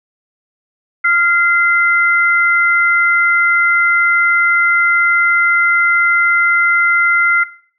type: tone pair together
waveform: sine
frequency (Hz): 1396.9 / 2058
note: F6 / C7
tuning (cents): 0 / -29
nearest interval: perfect fifth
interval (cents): 671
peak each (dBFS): -12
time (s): 1.04-7.44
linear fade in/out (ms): 10
effects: noise-tail reverb RT60 0.5 s tail -17 dB re dry